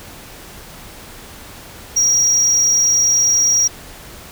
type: tone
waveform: triangle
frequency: 5690 Hz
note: F8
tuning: 31 cents sharp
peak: -10 dBFS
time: 1.96-3.68 s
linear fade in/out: 10 ms
effects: pink hiss -37 dBFS RMS until 4.31 s